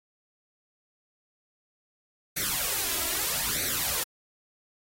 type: noise with flanger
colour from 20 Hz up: white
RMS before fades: -29 dBFS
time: 2.36-4.04 s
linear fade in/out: 10 ms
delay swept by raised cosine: 0.48 to 3.08 ms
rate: 0.79 Hz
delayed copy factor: +0.8
effects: AAC 48 kbps